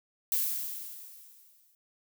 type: noise with exponential decay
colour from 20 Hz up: violet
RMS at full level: -27 dBFS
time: 0.32-1.75 s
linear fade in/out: 1 ms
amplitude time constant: 310 ms
effects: none

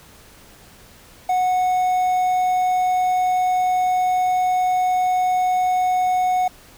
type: tone with quantisation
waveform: triangle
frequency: 735 Hz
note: F#5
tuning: 12 cents flat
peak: -14 dBFS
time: 1.29-6.48 s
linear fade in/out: 5 ms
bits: 7
effects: pink hiss -47 dBFS RMS until 6.77 s

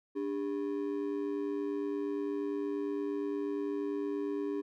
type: ring-modulated tone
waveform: triangle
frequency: 347.5 Hz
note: F4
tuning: 9 cents flat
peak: -27 dBFS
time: 0.15-4.62 s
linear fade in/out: 20 ms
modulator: 54.3 Hz
effects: none

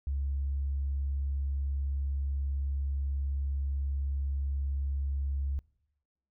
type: tone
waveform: sine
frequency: 69.3 Hz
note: C#2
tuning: in tune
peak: -28 dBFS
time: 0.07-5.59 s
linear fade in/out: 0 ms
effects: noise-tail reverb RT60 0.9 s tail -24 dB re dry + tanh soft clip ceiling -24 dBFS

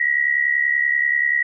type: tone pair together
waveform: sine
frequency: 1898.6 / 1969 Hz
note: A#6 / B6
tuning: +31 / -6 cents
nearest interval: minor second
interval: 63 cents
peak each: -18 / -20 dBFS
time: 0-1.43 s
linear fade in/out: 5 ms
effects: none

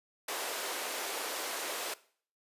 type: high-pass noise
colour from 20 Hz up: pink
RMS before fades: -37 dBFS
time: 0.28-1.94 s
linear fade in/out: 5 ms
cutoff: 390 Hz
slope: 24 dB/octave
effects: noise-tail reverb RT60 0.5 s tail -19 dB re dry + resampled to 32000 Hz

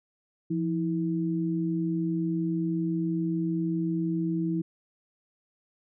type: tone pair together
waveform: sine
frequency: 171.1 / 323.8 Hz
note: F3 / E4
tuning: -35 / -31 cents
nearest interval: major seventh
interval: 1104 cents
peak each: -28 / -28 dBFS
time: 0.5-4.62 s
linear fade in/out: 10 ms
effects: none

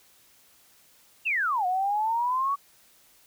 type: exponential two-way sweep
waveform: sine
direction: down then up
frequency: 2825 to 716 to 1141 Hz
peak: -23 dBFS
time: 1.25-2.56 s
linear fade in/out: 20 ms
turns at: 1.66 s
effects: white hiss -59 dBFS RMS until 3.26 s

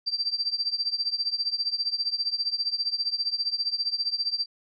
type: tone with tremolo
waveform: sine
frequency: 4694 Hz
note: D8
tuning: 2 cents flat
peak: -21 dBFS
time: 0.06-4.46 s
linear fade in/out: 20 ms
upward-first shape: triangle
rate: 15 Hz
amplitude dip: 95%
effects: none

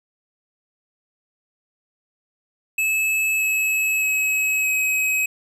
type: tone with pitch steps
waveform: square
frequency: 2600 / 2581 / 2561 / 2542 Hz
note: E7 / E7 / D#7 / D#7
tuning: -24 / -37 / +49 / +36 cents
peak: -19 dBFS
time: 2.78-5.26 s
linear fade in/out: 5 ms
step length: 620 ms
effects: 10-bit

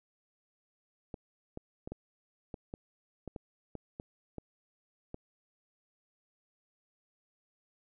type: clicks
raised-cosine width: 2 ms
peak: -27 dBFS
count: 12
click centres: 1.142 / 1.574 / 1.875 / 1.92 / 2.542 / 2.739 / 3.277 / 3.362 / 3.753 / 3.999 / 4.383 / 5.144 s
effects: none

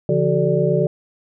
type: tone cluster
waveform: sine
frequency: 142.1 / 171 / 375.5 / 435.6 / 586 Hz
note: C#3 / F3 / F#4 / A4 / D5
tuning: +43 / -36 / +26 / -17 / -4 cents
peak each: -21 dBFS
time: 0.09-0.87 s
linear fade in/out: 2 ms
effects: none

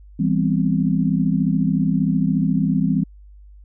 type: chord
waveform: sine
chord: C major seventh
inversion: first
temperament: equal with one note detuned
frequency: 164.81 / 198.28 / 246.9 / 261.6 Hz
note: E3 / G3 / B3 / C4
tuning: 0 / +20 / 0 / 0 cents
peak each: -20 / -20 / -26 / -22 dBFS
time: 0.19-3.04 s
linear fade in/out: 10 ms
effects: added 50 Hz sine -41 dBFS peak until 3.64 s

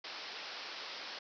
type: low-pass noise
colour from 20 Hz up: white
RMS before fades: -45 dBFS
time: 0.04-1.19 s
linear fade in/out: 5 ms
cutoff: 5400 Hz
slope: 96 dB/octave
effects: high-pass 400 Hz 12 dB/octave

